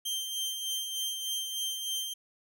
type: tone with tremolo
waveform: sawtooth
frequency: 3148 Hz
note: G7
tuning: 7 cents sharp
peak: -27 dBFS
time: 0.05-2.14 s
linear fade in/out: 10 ms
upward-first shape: sine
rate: 3.3 Hz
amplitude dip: 45%
effects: none